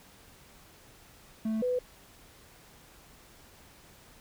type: tone pair in turn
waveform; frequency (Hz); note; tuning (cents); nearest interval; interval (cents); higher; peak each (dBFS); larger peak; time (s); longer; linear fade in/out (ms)
triangle / sine; 220 / 498.8; A3 / B4; 0 / +17; octave + major second; 1417; second; -26; neither; 1.45-1.62 / 1.62-1.79; neither; 5
effects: pink hiss -56 dBFS RMS until 4.2 s